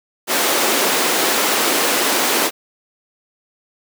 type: high-pass noise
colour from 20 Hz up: pink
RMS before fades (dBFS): -17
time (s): 0.27-2.51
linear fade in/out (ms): 50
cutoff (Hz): 280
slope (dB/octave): 24
effects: none